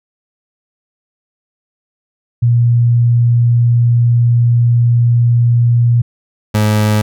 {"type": "tone pair in turn", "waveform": ["sine", "30% pulse"], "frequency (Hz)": [119.1, 106.47], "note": ["A#2", "G#2"], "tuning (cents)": [38, 44], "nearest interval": "major second", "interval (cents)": 194, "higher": "first", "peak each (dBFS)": [-7, -7], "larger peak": "neither", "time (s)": [[2.42, 6.02], [6.54, 7.02]], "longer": "first", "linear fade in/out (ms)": 10, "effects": []}